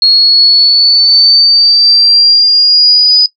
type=exponential sweep; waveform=sine; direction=up; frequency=4300 to 4978 Hz; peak=-3 dBFS; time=0.02-3.26 s; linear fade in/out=2 ms; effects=noise-tail reverb RT60 0.1 s tail -19 dB re dry